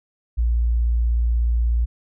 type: tone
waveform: sine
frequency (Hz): 58.27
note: A#1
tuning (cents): 0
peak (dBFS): -16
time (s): 0.37-1.86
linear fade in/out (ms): 20
effects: none